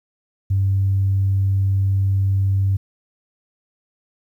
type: tone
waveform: sine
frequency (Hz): 97.3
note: G2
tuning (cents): -12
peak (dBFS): -14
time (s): 0.5-2.77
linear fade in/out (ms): 10
effects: tanh soft clip ceiling -10 dBFS + 9-bit